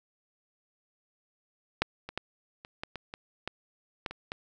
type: clicks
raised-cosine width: 0.3 ms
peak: -8 / -23 / -16 / -28 / -19 / -22 / -23 / -17 / -16 / -24 / -19 dBFS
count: 11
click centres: 1.82 / 2.09 / 2.176 / 2.649 / 2.835 / 2.957 / 3.139 / 3.476 / 4.062 / 4.11 / 4.319 s
effects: none